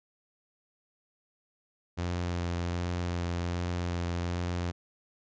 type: tone with vibrato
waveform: sawtooth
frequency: 87.31 Hz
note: F2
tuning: in tune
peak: -26 dBFS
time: 1.97-4.72 s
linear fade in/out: 20 ms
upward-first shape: sine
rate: 1.3 Hz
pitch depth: 15 cents each way
effects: resampled to 16000 Hz